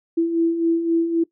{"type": "beating tone pair", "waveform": "sine", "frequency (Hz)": [329.6, 333.4], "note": ["E4", "E4"], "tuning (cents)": [0, 20], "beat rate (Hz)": 3.8, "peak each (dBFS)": [-25, -17], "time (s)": [0.17, 1.24], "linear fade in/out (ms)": 10, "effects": ["noise-tail reverb RT60 0.1 s tail -19 dB re dry"]}